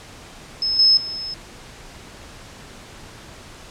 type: tone with level steps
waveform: sine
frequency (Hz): 5190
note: E8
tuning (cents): -28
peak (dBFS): -18 / -10 / -26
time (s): 0.62-1.34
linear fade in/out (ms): 2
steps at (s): 0.79 / 0.97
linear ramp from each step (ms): 2
effects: pink hiss -41 dBFS RMS until 3.7 s + low-pass 8000 Hz 12 dB/octave